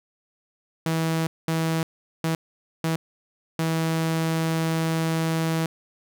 sawtooth tone bursts at uneven times, 162.3 Hz, E3, 27 cents flat, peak -18 dBFS, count 5, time 0.86-1.27 / 1.48-1.83 / 2.24-2.35 / 2.84-2.96 / 3.59-5.66 s, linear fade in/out 2 ms, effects none

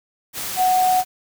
sine tone in noise, 739 Hz, F#5, 2 cents flat, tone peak -14 dBFS, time 0.56-1.04 s, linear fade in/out 50 ms, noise white, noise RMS -28 dBFS, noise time 0.33-1.05 s, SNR +11 dB, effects none

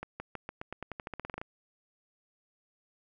accelerating click train, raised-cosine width 0.5 ms, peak -23 dBFS, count 17, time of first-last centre 0.03-1.415 s, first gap 170 ms, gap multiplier 0.9, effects none

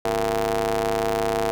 sawtooth ring-modulated tone, 105.8 Hz, G#2, 33 cents sharp, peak -14 dBFS, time 0.05-1.51 s, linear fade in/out 0 ms, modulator 567 Hz, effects none

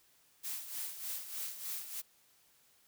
blue noise with tremolo, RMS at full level -39 dBFS, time 0.43-2.02 s, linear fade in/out 20 ms, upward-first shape sine, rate 3.3 Hz, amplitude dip 65%, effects white hiss -68 dBFS RMS until 2.87 s

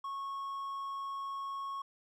triangle tone, 1099 Hz, C#6, 15 cents flat, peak -35 dBFS, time 0.04-1.82 s, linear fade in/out 5 ms, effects none

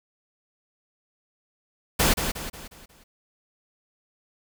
pink noise with echo, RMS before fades -20 dBFS, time 1.99-2.14 s, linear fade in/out 10 ms, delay 180 ms, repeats 5, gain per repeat -7 dB, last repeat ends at 3.04 s, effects none

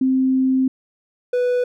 sine / triangle tone pair in turn, 261.6 / 493.8 Hz, C4 / B4, 0 / 0 cents, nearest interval major seventh, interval 1100 cents, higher second, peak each -14 dBFS, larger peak neither, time 0.01-0.68 / 1.33-1.64 s, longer first, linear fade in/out 5 ms, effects none

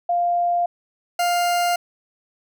sine / 40% pulse tone pair in turn, 698.5 / 701.4 Hz, F5 / F5, 0 / +7 cents, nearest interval unison, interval 7 cents, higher second, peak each -17 dBFS, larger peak neither, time 0.09-0.66 / 1.19-1.76 s, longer neither, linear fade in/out 5 ms, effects none

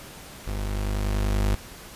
35% pulse tone with level ramp, 50.4 Hz, G1, 49 cents sharp, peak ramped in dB -26 to -18 dBFS, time 0.47-1.55 s, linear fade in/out 5 ms, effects pink hiss -43 dBFS RMS until 1.95 s + resampled to 32000 Hz

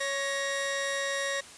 sawtooth tone pair together, 554.4 / 1884.3 Hz, C#5 / A#6, 0 / +18 cents, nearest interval octave + major sixth, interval 2118 cents, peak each -28 dBFS, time 0-1.41 s, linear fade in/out 10 ms, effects white hiss -48 dBFS RMS until 1.57 s + resampled to 22050 Hz

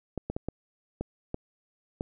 clicks, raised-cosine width 2 ms, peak -18 dBFS, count 7, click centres 0.177 / 0.3 / 0.365 / 0.486 / 1.01 / 1.344 / 2.009 s, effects none

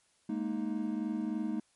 triangle chord, Ab suspended second, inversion none, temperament equal with one note detuned, 209.9 / 233.1 / 311.1 Hz, Ab3 / Bb3 / Eb4, +19 / 0 / 0 cents, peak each -34 dBFS, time 0.29-1.6 s, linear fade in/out 5 ms, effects white hiss -70 dBFS RMS until 1.75 s + MP3 48 kbps

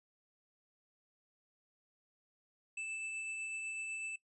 square tone with tremolo, 2637 Hz, E7, in tune, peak -39 dBFS, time 2.77-4.16 s, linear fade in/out 5 ms, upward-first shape triangle, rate 8 Hz, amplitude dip 25%, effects noise-tail reverb RT60 0.1 s tail -19 dB re dry + resampled to 24000 Hz

